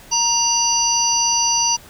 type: harmonic tone with a mistuned harmonic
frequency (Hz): 936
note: A#5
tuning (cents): +7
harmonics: 1 / 3 / 5 / 6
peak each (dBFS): -21 / -26 / -22 / -17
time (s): 0.11-1.77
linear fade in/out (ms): 20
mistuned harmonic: 6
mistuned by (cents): +85
effects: pink hiss -43 dBFS RMS until 1.89 s